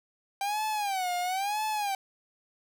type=tone with vibrato; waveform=45% pulse; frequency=784 Hz; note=G5; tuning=in tune; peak=-28 dBFS; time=0.41-1.95 s; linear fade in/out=2 ms; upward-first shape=sine; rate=1 Hz; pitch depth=170 cents each way; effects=none